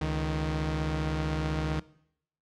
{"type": "tone pair together", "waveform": "sawtooth", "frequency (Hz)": [70.02, 155.56], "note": ["C#2", "D#3"], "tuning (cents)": [18, 0], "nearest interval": "octave + major second", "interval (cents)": 1382, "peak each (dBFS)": [-28, -26], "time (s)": [0.01, 1.8], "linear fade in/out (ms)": 5, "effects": ["noise-tail reverb RT60 0.7 s tail -20 dB re dry", "low-pass 5000 Hz 12 dB/octave"]}